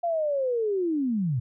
sine linear sweep, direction down, 698.5 to 112.2 Hz, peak -23 dBFS, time 0.03-1.4 s, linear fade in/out 10 ms, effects none

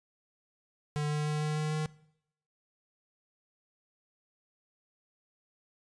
square tone with pitch steps, 149 / 150.04 / 151.08 / 152.13 / 153.19 / 154.25 Hz, D3 / D3 / D3 / D#3 / D#3 / D#3, +25 / +37 / +49 / -39 / -27 / -15 cents, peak -30 dBFS, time 0.96-1.86 s, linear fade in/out 0 ms, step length 150 ms, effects noise-tail reverb RT60 0.7 s tail -20 dB re dry + resampled to 22050 Hz

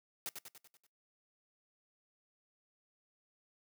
white noise with echo, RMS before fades -40 dBFS, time 0.26-0.29 s, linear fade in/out 0 ms, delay 96 ms, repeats 6, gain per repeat -5 dB, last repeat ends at 0.866 s, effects noise-tail reverb RT60 0.2 s tail -23 dB re dry + high-pass 150 Hz 12 dB/octave

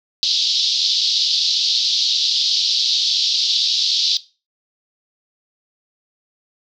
pink band-pass noise, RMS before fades -18 dBFS, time 0.23-4.17 s, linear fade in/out 0 ms, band 3500 to 5100 Hz, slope 48 dB/octave, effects noise-tail reverb RT60 0.3 s tail -17 dB re dry

